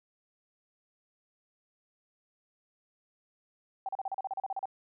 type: tone bursts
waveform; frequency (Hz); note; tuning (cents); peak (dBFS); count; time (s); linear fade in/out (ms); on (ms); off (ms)
sine; 774; G5; -22; -31; 13; 3.86-4.656; 2; 28; 36
effects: none